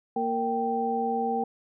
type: tone cluster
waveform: sine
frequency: 232.3 / 461.9 / 781 Hz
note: A#3 / A#4 / G5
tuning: -6 / -16 / -7 cents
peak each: -31 / -30 / -27 dBFS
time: 0.16-1.44 s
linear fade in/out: 5 ms
effects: none

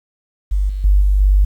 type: tone with level steps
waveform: sine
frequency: 49 Hz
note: G1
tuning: in tune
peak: -13 / -19 / -8 / -10 / -8 dBFS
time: 0.51-1.45 s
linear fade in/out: 10 ms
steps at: 0.69 / 0.84 / 1.01 / 1.2 s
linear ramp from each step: 5 ms
effects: 8-bit

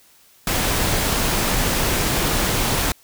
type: noise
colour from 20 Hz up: pink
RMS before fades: -20 dBFS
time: 0.47-2.92 s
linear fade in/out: 2 ms
effects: white hiss -53 dBFS RMS until 3.03 s

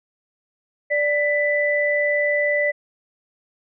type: tone pair together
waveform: sine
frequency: 587.3 / 1988.6 Hz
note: D5 / B6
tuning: 0 / +11 cents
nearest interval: octave + major sixth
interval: 2111 cents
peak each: -20 dBFS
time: 0.9-2.72 s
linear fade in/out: 20 ms
effects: none

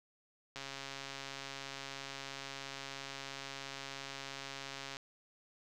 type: click train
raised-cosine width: 0.2 ms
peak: -26 dBFS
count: 605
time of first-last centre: 0.56-4.969 s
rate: 137 Hz
effects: none

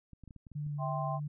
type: clicks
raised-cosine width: 5 ms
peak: -38 dBFS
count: 8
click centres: 0.133 / 0.237 / 0.277 / 0.308 / 0.363 / 0.468 / 0.517 / 0.666 s
type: tone with vibrato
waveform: sine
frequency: 146.83 Hz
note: D3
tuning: in tune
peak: -34 dBFS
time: 0.55-1.28 s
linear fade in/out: 10 ms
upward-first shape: square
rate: 3.2 Hz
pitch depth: 11 cents each way
type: chord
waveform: sine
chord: C major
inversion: first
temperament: just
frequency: 654.1 / 784.9 / 1046.5 Hz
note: E5 / G5 / C6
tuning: -14 / +2 / 0 cents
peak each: -38 dBFS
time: 0.78-1.2 s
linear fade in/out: 50 ms
effects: none

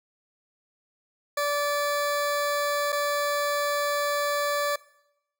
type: tone with dropouts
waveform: 20% pulse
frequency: 580 Hz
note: D5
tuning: 22 cents flat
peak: -19 dBFS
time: 1.37-4.76 s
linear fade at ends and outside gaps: 5 ms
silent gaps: 2.922-2.926 s
effects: noise-tail reverb RT60 0.8 s tail -20 dB re dry

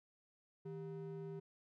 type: ring-modulated tone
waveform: triangle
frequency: 277.2 Hz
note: C#4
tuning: in tune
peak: -39 dBFS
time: 0.65-1.4 s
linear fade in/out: 10 ms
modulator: 118 Hz
effects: none

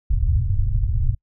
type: low-pass noise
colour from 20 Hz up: pink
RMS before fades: -19 dBFS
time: 0.1-1.15 s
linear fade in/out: 10 ms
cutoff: 120 Hz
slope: 48 dB/octave
effects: noise-tail reverb RT60 0.1 s tail -26 dB re dry

